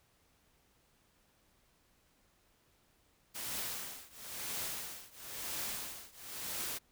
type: noise with tremolo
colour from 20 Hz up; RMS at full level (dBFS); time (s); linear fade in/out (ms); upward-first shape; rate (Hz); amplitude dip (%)
white; -38; 3.34-6.79; 20; triangle; 0.99; 95
effects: pink hiss -71 dBFS RMS until 6.91 s